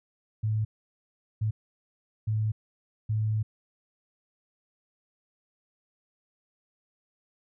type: tone bursts at uneven times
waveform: sine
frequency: 108.4 Hz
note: A2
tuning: 25 cents flat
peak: -24 dBFS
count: 4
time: 0.43-0.65 / 1.41-1.51 / 2.27-2.52 / 3.09-3.43 s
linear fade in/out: 10 ms
effects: none